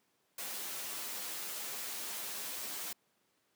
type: noise with comb filter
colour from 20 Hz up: white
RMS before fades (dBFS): -41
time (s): 0.38-2.93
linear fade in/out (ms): 5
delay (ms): 9.8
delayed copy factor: +0.65
effects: pink hiss -75 dBFS RMS until 3.55 s + high-pass 200 Hz 12 dB/octave